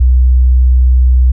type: tone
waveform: sine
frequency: 62.9 Hz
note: B1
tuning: 32 cents sharp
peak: -4 dBFS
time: 0-1.32 s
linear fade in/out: 10 ms
effects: none